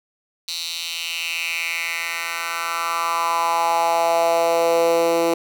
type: tone with high-pass filter sweep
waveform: 10% pulse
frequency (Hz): 167.7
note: E3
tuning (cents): +30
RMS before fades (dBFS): -21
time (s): 0.48-5.34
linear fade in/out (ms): 2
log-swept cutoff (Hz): 4000 to 390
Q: 3.7
effects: none